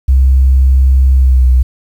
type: tone with pitch glide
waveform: sine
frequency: 66 to 63.17 Hz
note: C2 to B1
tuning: +16 to +40 cents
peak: -3 dBFS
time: 0.08-1.63 s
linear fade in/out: 10 ms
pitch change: -76 cents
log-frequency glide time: 1.14-1.46 s
effects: tanh soft clip ceiling -1 dBFS + 7-bit